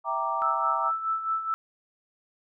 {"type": "chord", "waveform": "sine", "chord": "E half-diminished seventh", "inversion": "none", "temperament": "equal", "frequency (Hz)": [659.3, 784, 932.3, 1174.7], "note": ["E5", "G5", "Bb5", "D6"], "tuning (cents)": [0, 0, 0, 0], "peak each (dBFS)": [-34, -33, -30, -29], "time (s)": [0.04, 0.92], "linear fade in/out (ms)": 50}
{"type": "tone with tremolo", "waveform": "sine", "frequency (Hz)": 1318.5, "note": "E6", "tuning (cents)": 0, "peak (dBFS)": -23, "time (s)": [0.42, 1.54], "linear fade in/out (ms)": 0, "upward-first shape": "sine", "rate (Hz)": 4.7, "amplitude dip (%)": 65}
{"effects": []}